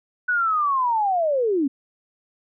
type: linear sweep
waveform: sine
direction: down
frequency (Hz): 1494 to 257.4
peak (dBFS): -18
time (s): 0.28-1.68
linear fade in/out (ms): 10
effects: none